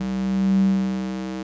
square tone with high-pass filter sweep, 64.1 Hz, C2, 35 cents flat, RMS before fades -22 dBFS, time 0-1.43 s, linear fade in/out 5 ms, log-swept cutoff 160 to 250 Hz, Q 10, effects resampled to 16000 Hz

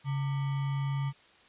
sine tone with sample-and-hold, 138.59 Hz, C#3, in tune, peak -28 dBFS, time 0.04-1.13 s, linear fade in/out 50 ms, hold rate 1050 Hz, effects white hiss -59 dBFS RMS until 1.48 s + resampled to 8000 Hz

